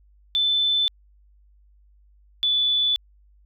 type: tone pair in turn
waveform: sine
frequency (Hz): 3520 / 3472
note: A7 / A7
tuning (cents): 0 / -24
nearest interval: unison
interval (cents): 24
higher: first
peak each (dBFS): -18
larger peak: neither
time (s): 0.35-0.88 / 2.43-2.96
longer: neither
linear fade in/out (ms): 0
effects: added 50 Hz sine -53 dBFS peak until 3.45 s